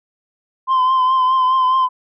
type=tone with vibrato; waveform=sine; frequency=1034 Hz; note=C6; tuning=21 cents flat; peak=-9 dBFS; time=0.67-1.89 s; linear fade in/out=50 ms; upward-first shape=triangle; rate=4.8 Hz; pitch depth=40 cents each way; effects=tanh soft clip ceiling -11 dBFS